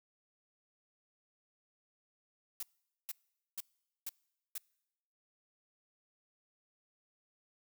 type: noise bursts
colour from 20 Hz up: blue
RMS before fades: -40 dBFS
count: 5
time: 2.6-4.58 s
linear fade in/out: 2 ms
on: 28 ms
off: 460 ms
effects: noise-tail reverb RT60 0.9 s tail -26 dB re dry